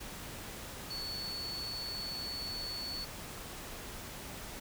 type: tone in noise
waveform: sine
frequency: 4435 Hz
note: C#8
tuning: in tune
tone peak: -38 dBFS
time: 0.9-3.05 s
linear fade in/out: 10 ms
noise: pink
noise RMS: -45 dBFS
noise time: 0-4.6 s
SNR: +4 dB
effects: none

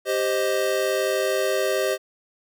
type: chord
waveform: square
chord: C minor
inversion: second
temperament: equal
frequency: 392 / 523.3 / 622.3 Hz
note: G4 / C5 / Eb5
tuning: 0 / 0 / 0 cents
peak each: -26 dBFS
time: 0.05-1.98 s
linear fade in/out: 50 ms
effects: none

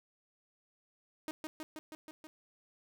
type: tone with echo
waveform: sawtooth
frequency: 311.1 Hz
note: D#4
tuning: in tune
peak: -33 dBFS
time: 1.28-1.31 s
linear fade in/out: 0 ms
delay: 160 ms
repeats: 6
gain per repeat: -2 dB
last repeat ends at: 2.27 s
effects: none

